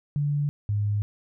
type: tone pair in turn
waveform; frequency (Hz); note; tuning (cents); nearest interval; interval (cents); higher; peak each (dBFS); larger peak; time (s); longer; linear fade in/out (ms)
sine; 145.3 / 103.41; D3 / G#2; -18 / -7; tritone; 589; first; -22; neither; 0.16-0.49 / 0.69-1.02; neither; 0
effects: none